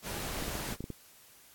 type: noise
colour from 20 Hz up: pink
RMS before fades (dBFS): -38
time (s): 0.02-0.77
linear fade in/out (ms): 50
type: clicks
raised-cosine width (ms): 3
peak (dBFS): -25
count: 8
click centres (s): 0.424 / 0.481 / 0.554 / 0.689 / 0.725 / 0.806 / 0.841 / 0.903
effects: white hiss -58 dBFS RMS until 1.54 s + AAC 64 kbps